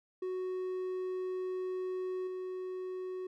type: tone with level steps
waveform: triangle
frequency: 370 Hz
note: F#4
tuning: in tune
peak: -32 / -35 dBFS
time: 0.22-3.27 s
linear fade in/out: 5 ms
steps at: 2.27 s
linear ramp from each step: 5 ms
effects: none